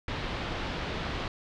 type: low-pass noise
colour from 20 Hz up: pink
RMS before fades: -34 dBFS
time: 0.08-1.28 s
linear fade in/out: 2 ms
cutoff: 4100 Hz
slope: 24 dB/octave
effects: none